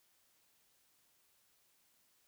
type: silence
effects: white hiss -73 dBFS RMS until 2.27 s